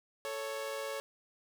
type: tone pair together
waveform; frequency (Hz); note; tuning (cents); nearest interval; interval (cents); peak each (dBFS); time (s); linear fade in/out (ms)
sawtooth; 440.5 / 555; A4 / C#5; +2 / +2; major third; 400; -38 / -34; 0.25-1; 0
effects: none